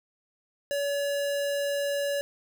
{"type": "tone", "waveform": "square", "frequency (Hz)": 568, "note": "C#5", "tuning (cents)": 42, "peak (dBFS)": -27, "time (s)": [0.71, 2.21], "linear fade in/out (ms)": 0, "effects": []}